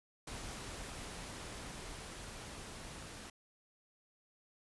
pink noise with level ramp, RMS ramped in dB -45 to -49 dBFS, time 0.27-3.3 s, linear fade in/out 5 ms, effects resampled to 24000 Hz

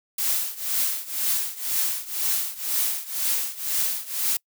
blue noise with tremolo, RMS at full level -22 dBFS, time 0.18-4.37 s, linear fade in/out 5 ms, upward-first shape triangle, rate 2 Hz, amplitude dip 90%, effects noise-tail reverb RT60 0.1 s tail -26 dB re dry

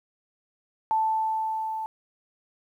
sine tone with level ramp, 880 Hz, A5, in tune, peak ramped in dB -20 to -29 dBFS, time 0.91-1.86 s, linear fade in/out 0 ms, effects 10-bit

